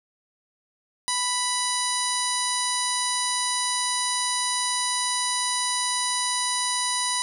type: harmonic tone with a mistuned harmonic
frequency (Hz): 987.8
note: B5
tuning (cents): 0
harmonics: 1 / 2 / 3 / 4 / 5 / 6 / 7 / 9 / 10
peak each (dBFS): -29 / -33 / -37 / -30 / -33 / -34 / -35 / -31 / -31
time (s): 1.08-7.22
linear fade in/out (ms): 0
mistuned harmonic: 9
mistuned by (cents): -19
effects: 9-bit